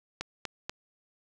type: click train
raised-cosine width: 0.2 ms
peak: -16 dBFS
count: 3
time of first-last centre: 0.21-0.695 s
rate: 4.12 Hz
effects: none